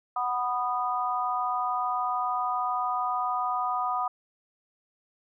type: chord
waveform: sine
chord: B major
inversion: second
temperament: just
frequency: 740.8 / 987.8 / 1234.7 Hz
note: F#5 / B5 / D#6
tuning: +2 / 0 / -14 cents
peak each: -30 / -31 / -29 dBFS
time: 0.16-4.08 s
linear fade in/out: 5 ms
effects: none